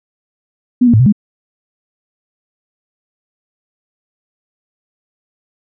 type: tone with pitch steps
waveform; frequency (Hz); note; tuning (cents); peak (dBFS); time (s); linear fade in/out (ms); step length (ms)
sine; 247.7 / 236.8 / 108.6 / 128.5 / 207.3; B3 / A#3 / A2 / C3 / G#3; +5 / +27 / -22 / -31 / -3; -5; 0.81-1.125; 10; 63
effects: none